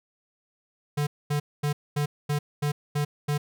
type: tone bursts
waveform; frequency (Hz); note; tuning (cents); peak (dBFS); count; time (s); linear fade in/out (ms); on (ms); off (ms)
square; 146.5; D3; -4; -24; 8; 0.97-3.38; 10; 100; 230
effects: none